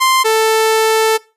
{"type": "tone pair in turn", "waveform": "sawtooth", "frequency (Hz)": [1046, 441.7], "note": ["C6", "A4"], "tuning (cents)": [-1, 7], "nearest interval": "octave + minor third", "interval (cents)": 1492, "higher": "first", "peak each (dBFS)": -6, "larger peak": "neither", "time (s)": [[0, 0.24], [0.24, 1.18]], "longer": "second", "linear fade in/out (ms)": 20, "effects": ["noise-tail reverb RT60 0.3 s tail -21 dB re dry", "resampled to 32000 Hz"]}